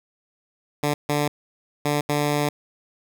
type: tone bursts at uneven times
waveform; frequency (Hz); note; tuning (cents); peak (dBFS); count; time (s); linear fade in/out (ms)
10% pulse; 146.83; D3; 0; -12; 4; 0.83-0.94 / 1.09-1.28 / 1.85-2.01 / 2.09-2.49; 5
effects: none